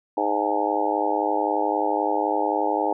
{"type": "harmonic tone with a mistuned harmonic", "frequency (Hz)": 103.83, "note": "G#2", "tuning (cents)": 0, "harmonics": [3, 4, 5, 6, 7, 8, 9], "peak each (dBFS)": [-28, -29, -29, -30, -29, -25, -29], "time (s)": [0.17, 2.93], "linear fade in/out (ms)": 5, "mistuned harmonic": 9, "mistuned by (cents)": -61, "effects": []}